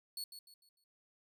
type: tone with echo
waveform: sawtooth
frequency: 4400 Hz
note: C#8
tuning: 14 cents flat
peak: -37 dBFS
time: 0.17-0.24 s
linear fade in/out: 2 ms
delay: 150 ms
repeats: 4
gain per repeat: -9 dB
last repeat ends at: 0.84 s
effects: none